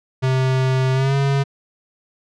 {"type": "tone with pitch glide", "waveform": "square", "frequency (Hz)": [130.7, 138.47], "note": ["C3", "C#3"], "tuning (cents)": [-1, -2], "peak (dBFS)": -16, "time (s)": [0.22, 1.44], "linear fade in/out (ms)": 20, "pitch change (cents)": 99, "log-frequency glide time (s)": [0.93, 1.15], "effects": ["low-pass 5000 Hz 12 dB/octave"]}